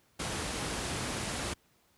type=low-pass noise; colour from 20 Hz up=pink; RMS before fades=-35 dBFS; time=0.19-1.54 s; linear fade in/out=10 ms; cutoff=11000 Hz; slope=96 dB/octave; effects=pink hiss -68 dBFS RMS until 1.97 s + high-pass 60 Hz 12 dB/octave